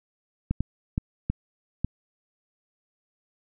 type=clicks; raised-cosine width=5 ms; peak=-12 dBFS; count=5; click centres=0.51 / 0.606 / 0.979 / 1.3 / 1.846 s; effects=none